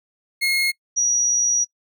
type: tone pair in turn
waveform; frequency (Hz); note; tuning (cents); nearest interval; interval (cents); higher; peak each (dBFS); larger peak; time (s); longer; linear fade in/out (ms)
30% pulse / sine; 2156 / 5789; C#7 / F#8; -49 / -39; octave + perfect fourth; 1710; second; -15; neither; 0.41-0.72 / 0.96-1.65; second; 20
effects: noise-tail reverb RT60 0.1 s tail -24 dB re dry